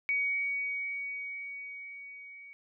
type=tone with level ramp; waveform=sine; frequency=2251 Hz; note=C#7; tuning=26 cents sharp; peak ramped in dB=-26 to -47 dBFS; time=0.09-2.53 s; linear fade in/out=0 ms; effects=none